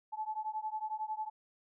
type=beating tone pair; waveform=sine; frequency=860 / 871 Hz; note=A5 / A5; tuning=-40 / -18 cents; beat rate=11 Hz; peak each=-38 / -39 dBFS; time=0.12-1.3 s; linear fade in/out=20 ms; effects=none